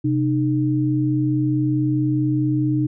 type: tone pair together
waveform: sine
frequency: 129.7 / 305.1 Hz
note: C3 / D#4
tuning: -15 / -34 cents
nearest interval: octave + minor third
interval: 1481 cents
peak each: -20 / -19 dBFS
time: 0.04-2.87 s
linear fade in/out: 10 ms
effects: none